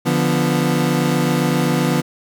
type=chord; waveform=30% pulse; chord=B diminished; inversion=first; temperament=equal; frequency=146.83 / 174.61 / 246.9 Hz; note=D3 / F3 / B3; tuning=0 / 0 / 0 cents; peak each=-17 dBFS; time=0.05-2.02 s; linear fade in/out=20 ms; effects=none